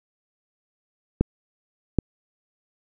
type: clicks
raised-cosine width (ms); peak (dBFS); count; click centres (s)
3; -5; 2; 1.21 / 1.987
effects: none